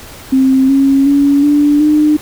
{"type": "tone with pitch steps", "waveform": "sine", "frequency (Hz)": [264.2, 273.2, 282.5, 292.1, 302.1], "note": ["C4", "C#4", "C#4", "D4", "D4"], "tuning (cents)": [17, -25, 33, -9, 49], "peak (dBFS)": -6, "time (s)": [0.32, 2.17], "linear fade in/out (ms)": 10, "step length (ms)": 370, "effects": ["pink hiss -33 dBFS RMS until 2.21 s"]}